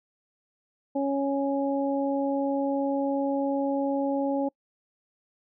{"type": "harmonic tone", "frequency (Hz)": 277.2, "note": "C#4", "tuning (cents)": 0, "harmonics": [1, 2, 3], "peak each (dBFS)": [-26, -28, -33], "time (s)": [0.95, 4.49], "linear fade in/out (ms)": 10, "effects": ["noise-tail reverb RT60 0.1 s tail -26 dB re dry"]}